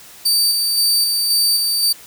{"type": "tone with tremolo", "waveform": "sawtooth", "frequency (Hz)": 4623, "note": "D8", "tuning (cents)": -28, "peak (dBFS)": -10, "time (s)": [0.25, 1.93], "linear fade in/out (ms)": 10, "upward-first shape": "square", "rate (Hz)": 1.9, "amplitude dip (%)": 30, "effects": ["white hiss -41 dBFS RMS until 2.06 s"]}